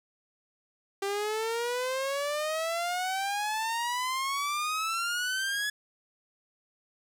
sawtooth exponential sweep, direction up, 392 to 1703 Hz, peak -25 dBFS, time 1.02-5.7 s, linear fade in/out 5 ms, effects low-pass 12000 Hz 12 dB/octave + 9-bit

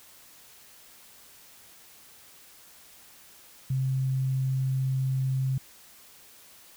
sine tone, 132.1 Hz, C3, 17 cents sharp, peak -24 dBFS, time 3.7-5.58 s, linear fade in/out 5 ms, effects white hiss -53 dBFS RMS until 6.76 s

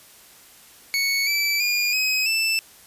25% pulse tone with pitch steps, 2217 / 2318 / 2423 / 2533 / 2649 Hz, C#7 / D7 / D#7 / D#7 / E7, 0 / -23 / -47 / +30 / +8 cents, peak -16 dBFS, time 0.94-2.59 s, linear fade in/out 0 ms, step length 330 ms, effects white hiss -49 dBFS RMS until 2.86 s + resampled to 32000 Hz

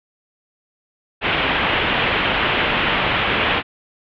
white low-pass noise, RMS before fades -19 dBFS, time 1.21-3.63 s, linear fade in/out 50 ms, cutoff 3200 Hz, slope 48 dB/octave, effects none

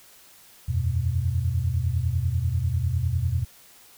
sine chord, E suspended second, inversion none, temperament equal, 82.41 / 92.5 / 123.47 Hz, E2 / F#2 / B2, 0 / 0 / 0 cents, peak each -26 dBFS, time 0.68-3.45 s, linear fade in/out 10 ms, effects white hiss -52 dBFS RMS until 3.97 s

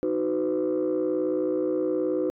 sine chord, B major, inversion first, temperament equal with one note detuned, 311.1 / 370 / 504 Hz, D#4 / F#4 / B4, 0 / 0 / +35 cents, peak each -26 dBFS, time 0.03-2.3 s, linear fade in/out 0 ms, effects tanh soft clip ceiling -18 dBFS

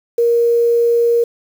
sine tone with quantisation, 470 Hz, A#4, 14 cents sharp, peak -10 dBFS, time 0.18-1.24 s, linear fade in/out 5 ms, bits 6, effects none

